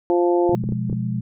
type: harmonic tone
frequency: 174.8 Hz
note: F3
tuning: 2 cents sharp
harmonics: 2 / 3 / 4 / 5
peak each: -16 / -23 / -25 / -27 dBFS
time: 0.1-0.55 s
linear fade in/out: 0 ms
type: clicks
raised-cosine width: 3 ms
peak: -15 dBFS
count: 6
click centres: 0.494 / 0.639 / 0.69 / 0.723 / 0.898 / 0.928 s
type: chord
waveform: sine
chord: F diminished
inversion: second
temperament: equal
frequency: 123.47 / 174.61 / 207.7 Hz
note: Cb3 / F3 / Ab3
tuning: 0 / 0 / 0 cents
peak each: -24 / -28 / -26 dBFS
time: 0.52-1.21 s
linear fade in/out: 10 ms
effects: none